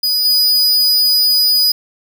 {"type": "tone with level steps", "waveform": "45% pulse", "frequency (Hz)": 4948, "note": "D#8", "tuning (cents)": -10, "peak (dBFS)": [-12, -9], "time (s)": [0.03, 1.72], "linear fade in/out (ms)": 5, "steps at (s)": 0.25, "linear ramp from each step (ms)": 2, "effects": ["8-bit"]}